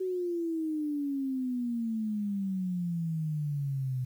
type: exponential sweep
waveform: sine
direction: down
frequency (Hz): 377.4 to 125.8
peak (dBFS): -29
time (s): 0-4.05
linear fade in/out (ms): 10
effects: 10-bit